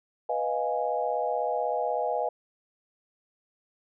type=chord; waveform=sine; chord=F half-diminished seventh; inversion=second; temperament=equal; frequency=493.9 / 622.3 / 698.5 / 830.6 Hz; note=Cb5 / Eb5 / F5 / Ab5; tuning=0 / 0 / 0 / 0 cents; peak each=-31 dBFS; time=0.29-2.29 s; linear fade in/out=5 ms; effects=none